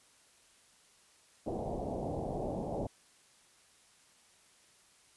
white low-pass noise, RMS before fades -37 dBFS, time 1.46-2.87 s, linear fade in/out 5 ms, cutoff 760 Hz, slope 48 dB/octave, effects white hiss -64 dBFS RMS until 5.16 s + resampled to 24000 Hz

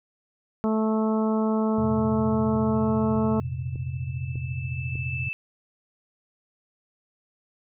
harmonic tone, 218.7 Hz, A3, 10 cents flat, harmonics 1 / 2 / 3 / 4 / 5 / 6, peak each -22 / -28 / -32 / -34 / -36 / -38 dBFS, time 0.64-3.4 s, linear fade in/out 0 ms
sine chord, F suspended fourth, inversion none, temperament equal, 87.31 / 116.54 / 130.81 Hz, F2 / Bb2 / C3, 0 / 0 / 0 cents, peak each -33 / -35 / -30 dBFS, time 1.78-5.29 s, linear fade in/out 5 ms
click train, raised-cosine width 3 ms, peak -27 dBFS, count 5, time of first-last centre 2.56-4.955 s, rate 1.67 Hz
sine tone with exponential growth, 2637 Hz, E7, in tune, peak -28 dBFS, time 2.75-5.33 s, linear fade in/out 0 ms, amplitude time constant 560 ms
effects none

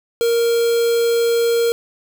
triangle tone with quantisation, 466.2 Hz, A#4, in tune, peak -12 dBFS, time 0.21-1.72 s, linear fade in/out 0 ms, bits 4, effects none

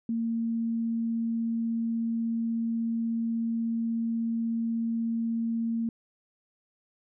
sine tone, 229.1 Hz, A#3, 30 cents flat, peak -26 dBFS, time 0.09-5.89 s, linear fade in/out 2 ms, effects none

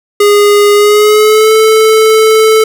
square tone with pitch glide, 411.1 to 438.1 Hz, G#4 to A4, -18 to -7 cents, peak -4 dBFS, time 0.2-2.64 s, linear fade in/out 5 ms, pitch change +111 cents, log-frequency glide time 0.74-1.53 s, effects 7-bit

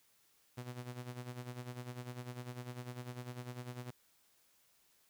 sawtooth tone with tremolo, 123.47 Hz, B2, in tune, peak -37 dBFS, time 0.57-3.91 s, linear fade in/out 10 ms, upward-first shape sine, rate 10 Hz, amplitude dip 70%, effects white hiss -71 dBFS RMS until 5.09 s

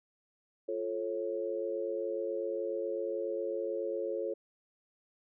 sine chord, F augmented, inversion none, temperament just, 349.2 / 436.5 / 545.7 Hz, F4 / A4 / C#5, 0 / -14 / -27 cents, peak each -38 / -36 / -36 dBFS, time 0.68-4.34 s, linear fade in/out 10 ms, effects none

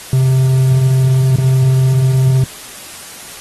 triangle tone with dropouts, 130.81 Hz, C3, in tune, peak -6 dBFS, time 0.13-2.44 s, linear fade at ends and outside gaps 2 ms, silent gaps 1.36-1.384 s, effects white hiss -32 dBFS RMS until 3.4 s + AAC 32 kbps

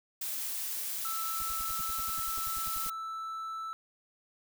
blue noise, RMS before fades -36 dBFS, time 0.21-2.9 s, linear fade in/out 5 ms
triangle tone, 1319 Hz, E6, 1 cent sharp, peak -34 dBFS, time 1.05-3.73 s, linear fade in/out 0 ms
brown noise bursts, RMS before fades -45 dBFS, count 16, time 1.4-2.878 s, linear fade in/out 2 ms, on 23 ms, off 74 ms
effects none

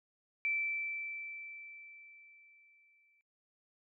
sine tone with exponential decay, 2329 Hz, D7, 15 cents flat, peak -30 dBFS, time 0.45-3.21 s, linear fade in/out 0 ms, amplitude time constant 600 ms, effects noise-tail reverb RT60 0.2 s tail -24 dB re dry

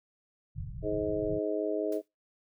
white low-pass noise, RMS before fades -40 dBFS, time 0.55-1.39 s, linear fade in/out 10 ms, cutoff 170 Hz, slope 96 dB/octave
harmonic tone, 105 Hz, G#2, 19 cents sharp, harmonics 3 / 4 / 5 / 6, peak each -34 / -32 / -38 / -34 dBFS, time 0.82-2.02 s, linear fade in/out 50 ms
white noise with exponential decay, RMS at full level -49 dBFS, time 1.92-2.08 s, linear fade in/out 2 ms, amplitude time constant 34 ms
effects noise-tail reverb RT60 0.2 s tail -26 dB re dry

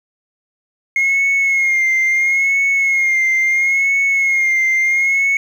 sine tone with vibrato, 2148 Hz, C7, 45 cents sharp, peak -10 dBFS, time 0.96-5.37 s, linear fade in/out 2 ms, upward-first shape sine, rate 0.74 Hz, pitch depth 48 cents each way, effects tanh soft clip ceiling -10 dBFS + 7-bit

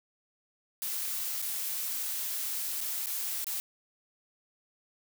blue noise with dropouts, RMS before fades -34 dBFS, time 0.82-3.6 s, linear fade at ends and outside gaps 0 ms, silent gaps 1.418-1.424 / 2.806-2.812 / 3.06-3.069 / 3.444-3.468 s, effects none

